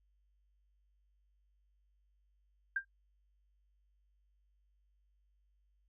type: tone with exponential decay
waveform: sine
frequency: 1590 Hz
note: G6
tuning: 24 cents sharp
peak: -28 dBFS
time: 2.76-2.85 s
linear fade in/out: 5 ms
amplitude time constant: 19 ms
effects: noise-tail reverb RT60 0.1 s tail -18 dB re dry + added 50 Hz sine -70 dBFS peak until 5.88 s